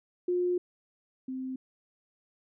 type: tone pair in turn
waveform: sine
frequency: 357.1 / 260.1 Hz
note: F4 / C4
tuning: +39 / -10 cents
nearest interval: perfect fourth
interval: 549 cents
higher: first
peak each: -25 / -33 dBFS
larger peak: first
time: 0.28-0.58 / 1.28-1.56 s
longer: first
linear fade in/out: 5 ms
effects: none